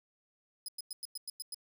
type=tone bursts; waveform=20% pulse; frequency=5040 Hz; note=D#8; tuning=21 cents sharp; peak=-33 dBFS; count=8; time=0.66-1.545 s; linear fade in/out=2 ms; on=24 ms; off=99 ms; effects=none